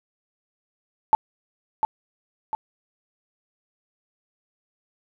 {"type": "tone with echo", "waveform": "sine", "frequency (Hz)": 876, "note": "A5", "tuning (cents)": -8, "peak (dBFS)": -11, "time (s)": [1.13, 1.15], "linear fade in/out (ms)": 0, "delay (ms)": 700, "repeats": 2, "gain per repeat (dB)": -6, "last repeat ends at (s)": 2.55, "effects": []}